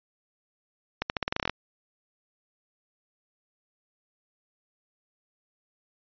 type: accelerating click train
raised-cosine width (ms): 0.3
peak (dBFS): -10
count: 12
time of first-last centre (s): 1.02-1.496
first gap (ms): 79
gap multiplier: 0.87
effects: resampled to 11025 Hz